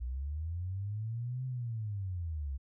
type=linear two-way sweep; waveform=sine; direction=up then down; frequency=58.27 to 130.3 to 65 Hz; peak=-34 dBFS; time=0-2.58 s; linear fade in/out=20 ms; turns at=1.45 s; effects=none